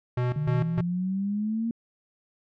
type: tone with tremolo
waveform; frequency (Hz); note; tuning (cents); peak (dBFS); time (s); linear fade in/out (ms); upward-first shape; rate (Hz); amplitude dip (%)
square; 123.8; B2; +5; -24; 0.17-0.81; 5; square; 3.3; 80
type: exponential sweep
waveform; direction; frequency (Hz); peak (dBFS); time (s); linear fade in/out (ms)
sine; up; 146.83 to 233.1; -25; 0.36-1.71; 2
effects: low-pass 2000 Hz 12 dB/octave